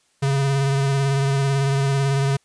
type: tone with vibrato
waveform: square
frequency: 137.7 Hz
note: C#3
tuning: 11 cents flat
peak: -18 dBFS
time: 0.22-2.37 s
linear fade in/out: 10 ms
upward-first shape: sine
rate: 18 Hz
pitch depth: 26 cents each way
effects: white hiss -63 dBFS RMS until 2.44 s + resampled to 22050 Hz